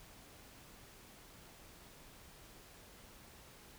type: silence
effects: pink hiss -58 dBFS RMS until 3.78 s